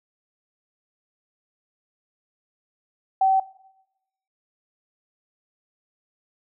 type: tone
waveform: sine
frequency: 767 Hz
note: G5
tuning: 38 cents flat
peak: -15 dBFS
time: 3.21-3.4 s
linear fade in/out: 5 ms
effects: noise-tail reverb RT60 0.9 s tail -20 dB re dry